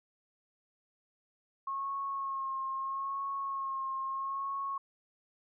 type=tone with vibrato; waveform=sine; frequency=1085 Hz; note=C#6; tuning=37 cents flat; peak=-33 dBFS; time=1.67-4.78 s; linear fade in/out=5 ms; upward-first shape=sine; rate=0.77 Hz; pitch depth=26 cents each way; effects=none